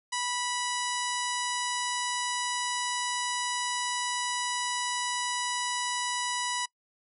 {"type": "harmonic tone with a mistuned harmonic", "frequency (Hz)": 981, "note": "B5", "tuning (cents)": -12, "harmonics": [1, 2, 3, 4, 5, 6, 7, 8, 9, 10], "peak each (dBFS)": [-33, -36, -38, -39, -40, -41, -41, -42, -43, -43], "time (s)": [0.12, 6.66], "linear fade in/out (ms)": 10, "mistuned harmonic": 5, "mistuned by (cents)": 28, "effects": ["noise-tail reverb RT60 0.1 s tail -24 dB re dry"]}